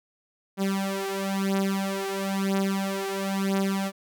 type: beating tone pair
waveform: sawtooth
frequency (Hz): 194.3 / 195.3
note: G3 / G3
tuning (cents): -15 / -6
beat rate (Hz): 1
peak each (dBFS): -24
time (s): 0.57-3.92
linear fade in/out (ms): 50
effects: none